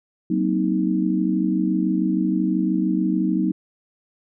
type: chord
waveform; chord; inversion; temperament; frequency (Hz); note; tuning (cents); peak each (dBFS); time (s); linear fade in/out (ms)
sine; C half-diminished seventh; second; just; 188.37 / 235.5 / 261.6 / 314; Gb3 / Bb3 / C4 / Eb4; +31 / +18 / 0 / +16; -22 / -26 / -26 / -22; 0.3-3.52; 5
effects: none